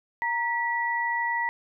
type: tone pair together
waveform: sine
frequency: 932.3 / 1948.8 Hz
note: A#5 / B6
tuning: 0 / -24 cents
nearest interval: octave + minor second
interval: 1276 cents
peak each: -27 dBFS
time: 0.22-1.49 s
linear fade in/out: 0 ms
effects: none